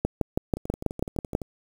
two click trains, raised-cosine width 2 ms, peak -9 / -20 dBFS, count 9 / 11, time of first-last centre 0.05-1.351 / 0.57-1.417 s, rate 6.15 / 11.8 Hz, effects 7-bit

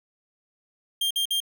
45% pulse tone bursts, 3194 Hz, G7, 32 cents sharp, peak -22 dBFS, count 3, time 1.01-1.403 s, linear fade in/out 5 ms, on 97 ms, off 51 ms, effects none

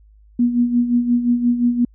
sine tone with tremolo, 241.2 Hz, B3, 41 cents flat, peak -11 dBFS, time 0.39-1.85 s, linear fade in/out 5 ms, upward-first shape sine, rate 5.7 Hz, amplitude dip 65%, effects added 52 Hz sine -46 dBFS peak until 1.94 s

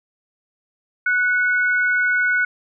sine tone pair together, 1480 / 2194 Hz, F#6 / C#7, 0 / -18 cents, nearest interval perfect fifth, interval 682 cents, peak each -16 / -24 dBFS, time 1.06-2.45 s, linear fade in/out 5 ms, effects none

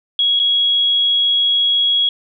sine tone with dropouts, 3322 Hz, G#7, in tune, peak -12 dBFS, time 0.19-2.09 s, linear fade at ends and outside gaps 2 ms, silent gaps 0.393-0.398 s, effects none

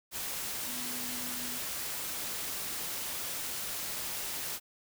sine tone in noise, 246.9 Hz, B3, in tune, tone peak -45 dBFS, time 0.65-1.59 s, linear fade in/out 50 ms, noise white, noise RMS -37 dBFS, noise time 0.11-4.6 s, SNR -11 dB, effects none

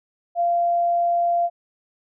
sine tone, 691 Hz, F5, 19 cents flat, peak -17 dBFS, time 0.35-1.5 s, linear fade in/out 50 ms, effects none

